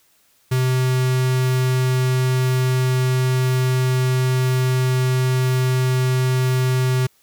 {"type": "tone with notch filter", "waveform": "square", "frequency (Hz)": 128.5, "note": "C3", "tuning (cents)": -31, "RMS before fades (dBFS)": -18, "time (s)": [0.51, 7.07], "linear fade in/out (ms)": 10, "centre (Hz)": 720, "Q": 2, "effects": ["white hiss -59 dBFS RMS until 7.22 s"]}